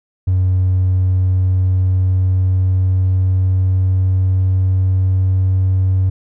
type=tone with pitch glide; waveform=triangle; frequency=92.7 to 94.16 Hz; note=F#2 to F#2; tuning=+4 to +31 cents; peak=-8 dBFS; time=0.27-6.1 s; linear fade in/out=10 ms; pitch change=+27 cents; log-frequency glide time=0.55-5.61 s; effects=tanh soft clip ceiling -7 dBFS